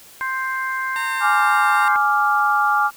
harmonic tone, 524 Hz, C5, 2 cents sharp, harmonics 2 / 3 / 4, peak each -25 / -24 / -30 dBFS, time 0.21-1.96 s, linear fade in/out 0 ms
15% pulse tone with vibrato, 913 Hz, A#5, 36 cents flat, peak -21 dBFS, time 0.96-1.88 s, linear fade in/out 0 ms, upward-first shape triangle, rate 3.7 Hz, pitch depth 13 cents each way
sine chord, D diminished, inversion second, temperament equal with one note detuned, 834.5 / 1174.7 / 1396.9 Hz, Ab5 / D6 / F6, +8 / 0 / 0 cents, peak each -19 dBFS, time 1.2-2.91 s, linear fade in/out 50 ms
effects white hiss -45 dBFS RMS until 2.96 s

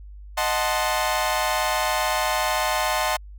sawtooth chord, D# diminished seventh, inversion none, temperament equal, 622.3 / 740 / 880 / 1046.5 Hz, D#5 / F#5 / A5 / C6, 0 / 0 / 0 / 0 cents, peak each -23 dBFS, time 0.37-3.17 s, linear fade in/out 10 ms, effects added 50 Hz sine -38 dBFS peak until 3.38 s

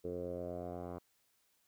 10% pulse tone with low-pass filter sweep, 88.2 Hz, F2, 18 cents sharp, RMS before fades -42 dBFS, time 0.04-0.99 s, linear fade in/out 10 ms, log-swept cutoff 450 to 890 Hz, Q 4.8, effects white hiss -75 dBFS RMS until 1.67 s

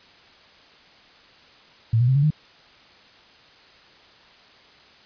sine tone with pitch steps, 113.1 / 121.92 / 131.43 / 141.68 / 152.72 Hz, A2 / B2 / C3 / C#3 / D#3, +48 / -22 / +8 / +38 / -32 cents, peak -15 dBFS, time 1.93-2.305 s, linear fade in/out 5 ms, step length 75 ms, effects white hiss -51 dBFS RMS until 5.05 s + resampled to 11025 Hz

